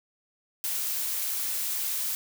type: noise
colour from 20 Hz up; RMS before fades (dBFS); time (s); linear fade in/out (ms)
blue; -30; 0.64-2.15; 0
effects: none